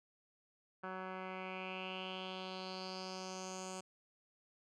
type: tone with low-pass filter sweep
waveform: 10% pulse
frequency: 186.9 Hz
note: F#3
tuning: 18 cents sharp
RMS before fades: -45 dBFS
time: 0.83-3.81 s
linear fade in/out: 10 ms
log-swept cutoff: 1600 to 7600 Hz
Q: 4.7
effects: none